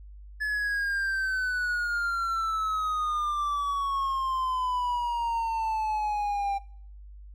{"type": "exponential sweep", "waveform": "triangle", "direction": "down", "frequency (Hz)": [1719, 790], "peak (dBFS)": -24, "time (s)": [0.4, 6.59], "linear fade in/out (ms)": 20, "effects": ["noise-tail reverb RT60 0.6 s tail -22 dB re dry", "added 50 Hz sine -43 dBFS peak until 7.34 s"]}